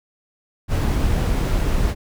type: noise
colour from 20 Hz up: brown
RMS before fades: -19 dBFS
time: 0.68-1.95 s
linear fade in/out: 50 ms
effects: none